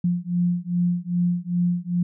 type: beating tone pair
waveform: sine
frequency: 174.61 / 177.11 Hz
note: F3 / F3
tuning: 0 / +25 cents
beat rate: 2.5 Hz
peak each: -23 dBFS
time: 0.04-2.03 s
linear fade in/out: 5 ms
effects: none